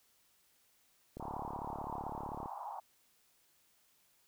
click train, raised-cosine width 2 ms, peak -31 dBFS, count 47, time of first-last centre 1.17-2.459 s, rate 35.7 Hz
pink band-pass noise, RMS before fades -44 dBFS, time 1.2-2.8 s, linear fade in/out 5 ms, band 760 to 1000 Hz, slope 48 dB/octave
effects white hiss -71 dBFS RMS until 4.27 s

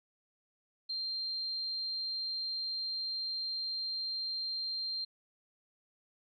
sine tone, 4173 Hz, C8, 5 cents flat, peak -34 dBFS, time 0.89-5.05 s, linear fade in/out 10 ms, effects none

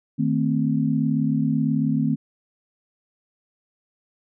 sine chord, A diminished, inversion second, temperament equal with one note detuned, 155.56 / 223.2 / 261.6 Hz, Eb3 / A3 / C4, 0 / +25 / 0 cents, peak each -23 dBFS, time 0.18-2.16 s, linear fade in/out 20 ms, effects none

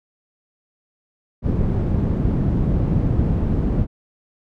white low-pass noise, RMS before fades -19 dBFS, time 1.42-3.87 s, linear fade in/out 50 ms, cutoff 160 Hz, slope 12 dB/octave, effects none

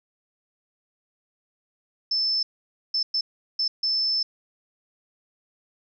sine tone bursts at uneven times, 5274 Hz, E8, in tune, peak -21 dBFS, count 5, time 2.11-2.43 / 2.94-3.03 / 3.14-3.21 / 3.59-3.68 / 3.83-4.23 s, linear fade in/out 5 ms, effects none

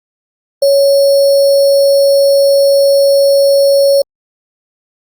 sine tone with sample-and-hold, 557 Hz, C#5, 8 cents sharp, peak -5 dBFS, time 0.62-4.02 s, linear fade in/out 5 ms, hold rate 4900 Hz, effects Opus 48 kbps

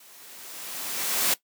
white noise with level ramp, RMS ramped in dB -52 to -22 dBFS, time 0-1.34 s, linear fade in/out 5 ms, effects noise-tail reverb RT60 0.1 s tail -17 dB re dry + high-pass 200 Hz 12 dB/octave

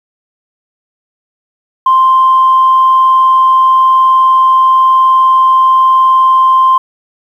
sine tone, 1046.5 Hz, C6, in tune, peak -3 dBFS, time 1.86-6.78 s, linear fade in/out 5 ms, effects tanh soft clip ceiling 0 dBFS + 7-bit

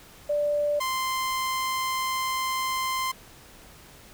sine / sawtooth tone pair in turn, 587.3 / 1042.8 Hz, D5 / C6, 0 / -6 cents, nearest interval minor seventh, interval 994 cents, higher second, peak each -22 dBFS, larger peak neither, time 0.29-0.8 / 0.8-3.12 s, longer second, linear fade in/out 10 ms, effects pink hiss -50 dBFS RMS until 4.13 s

